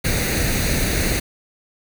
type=noise with comb filter; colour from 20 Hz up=pink; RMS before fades=-20 dBFS; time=0.04-1.2 s; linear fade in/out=10 ms; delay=0.47 ms; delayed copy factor=+0.65; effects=none